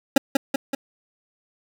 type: tone with echo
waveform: 25% pulse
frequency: 273.8 Hz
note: C#4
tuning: 21 cents flat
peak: -7 dBFS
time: 0.16-0.18 s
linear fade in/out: 5 ms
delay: 190 ms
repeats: 3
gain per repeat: -4 dB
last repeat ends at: 0.75 s
effects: none